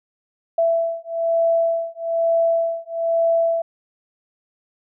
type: beating tone pair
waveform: sine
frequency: 665 / 666.1 Hz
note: E5 / E5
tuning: +15 / +18 cents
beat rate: 1.1 Hz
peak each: -20 dBFS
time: 0.58-3.62 s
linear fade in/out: 5 ms
effects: none